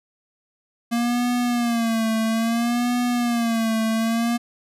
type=tone with vibrato; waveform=square; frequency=233.1 Hz; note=A#3; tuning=in tune; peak=-20 dBFS; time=0.91-4.38 s; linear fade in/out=20 ms; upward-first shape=sine; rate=0.6 Hz; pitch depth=83 cents each way; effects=resampled to 32000 Hz